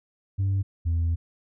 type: tone pair in turn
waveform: sine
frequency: 97.4 / 83.31 Hz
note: G2 / E2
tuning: -11 / +19 cents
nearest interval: minor third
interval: 270 cents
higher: first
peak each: -19 dBFS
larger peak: neither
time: 0.38-0.63 / 0.85-1.16 s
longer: second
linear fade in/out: 20 ms
effects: tanh soft clip ceiling -20 dBFS